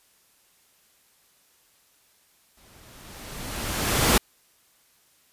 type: noise with exponential growth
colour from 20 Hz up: pink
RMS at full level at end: -17 dBFS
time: 2.57-4.18 s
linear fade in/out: 5 ms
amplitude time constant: 350 ms
effects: white hiss -62 dBFS RMS until 5.32 s + resampled to 32000 Hz